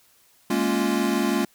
square chord, Bb minor seventh, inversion third, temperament equal, 207.7 / 233.1 / 277.2 / 349.2 Hz, Ab3 / Bb3 / Db4 / F4, 0 / 0 / 0 / 0 cents, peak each -27 dBFS, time 0.5-1.45 s, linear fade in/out 5 ms, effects white hiss -59 dBFS RMS until 1.54 s

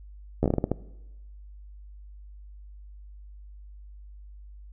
slowing click train, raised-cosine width 2 ms, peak -10 dBFS, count 9, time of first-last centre 0.43-0.716 s, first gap 12 ms, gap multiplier 1.3, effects noise-tail reverb RT60 1.0 s tail -19 dB re dry + added 50 Hz sine -43 dBFS peak until 4.72 s

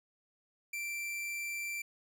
45% pulse tone, 2349 Hz, D7, in tune, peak -36 dBFS, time 0.73-1.82 s, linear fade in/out 5 ms, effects none

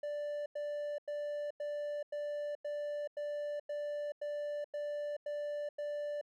triangle tone bursts, 587.3 Hz, D5, in tune, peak -34 dBFS, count 12, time 0.03-6.213 s, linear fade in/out 5 ms, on 430 ms, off 93 ms, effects none

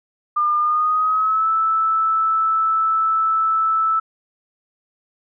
sine tone with pitch glide, 1205 to 1314.1 Hz, D6 to E6, +44 to -6 cents, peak -15 dBFS, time 0.36-4 s, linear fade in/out 10 ms, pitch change +150 cents, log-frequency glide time 0.58-1.49 s, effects none

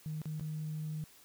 sine tone with dropouts, 154.6 Hz, D#3, 11 cents flat, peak -35 dBFS, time 0.06-1.04 s, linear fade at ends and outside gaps 0 ms, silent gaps 0.217-0.256 / 0.397-0.409 s, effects tanh soft clip ceiling -31 dBFS + white hiss -60 dBFS RMS until 1.24 s

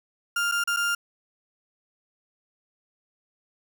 35% pulse tone with dropouts, 1400 Hz, F6, 4 cents sharp, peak -21 dBFS, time 0.36-0.95 s, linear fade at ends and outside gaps 5 ms, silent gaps 0.515-0.52 / 0.639-0.674 / 0.764-0.769 s, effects none

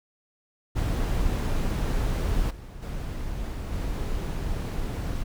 brown noise with level steps, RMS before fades -25 / -40 / -32 / -29 dBFS, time 0.75-5.24 s, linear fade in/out 20 ms, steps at 2.5 / 2.82 / 3.72 s, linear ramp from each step 10 ms, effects none

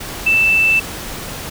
sine tone in noise, 2652 Hz, E7, 10 cents sharp, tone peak -10 dBFS, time 0.26-0.8 s, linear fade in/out 10 ms, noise pink, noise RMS -28 dBFS, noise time 0-1.5 s, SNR +15 dB, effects none

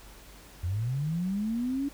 sine linear sweep, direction up, 82.41 to 286.3 Hz, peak -27 dBFS, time 0.63-1.89 s, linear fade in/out 10 ms, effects added 48 Hz sine -51 dBFS peak until 1.93 s + pink hiss -52 dBFS RMS until 1.93 s

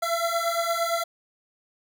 25% pulse beating tone pair, 671 / 679.7 Hz, E5 / F5, +31 / -47 cents, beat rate 8.7 Hz, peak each -23 dBFS, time 0.02-1.04 s, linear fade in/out 10 ms, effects none

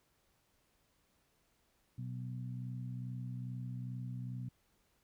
harmonic tone, 62.4 Hz, B1, 19 cents sharp, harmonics 2 / 3 / 4, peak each -40 / -48 / -51 dBFS, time 1.98-4.49 s, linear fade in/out 5 ms, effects pink hiss -75 dBFS RMS until 5.03 s

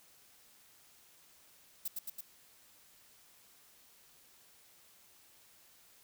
violet noise with echo, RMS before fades -37 dBFS, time 1.85-1.88 s, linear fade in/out 5 ms, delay 110 ms, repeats 3, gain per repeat -2 dB, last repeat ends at 2.21 s, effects white hiss -63 dBFS RMS until 6.03 s

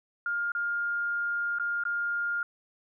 sine tone with dropouts, 1410 Hz, F6, 16 cents sharp, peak -27 dBFS, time 0.26-2.43 s, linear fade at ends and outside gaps 2 ms, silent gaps 0.519-0.55 / 1.586-1.597 / 1.837-1.852 s, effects none

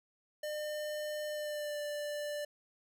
square tone with pitch glide, 603 to 589.6 Hz, D5 to D5, +46 to +7 cents, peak -37 dBFS, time 0.43-2.45 s, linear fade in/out 5 ms, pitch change -39 cents, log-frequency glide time 1.27-1.8 s, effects none

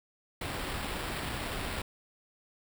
pink noise with sample-and-hold, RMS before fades -36 dBFS, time 0.41-1.82 s, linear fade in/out 5 ms, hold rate 6300 Hz, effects none

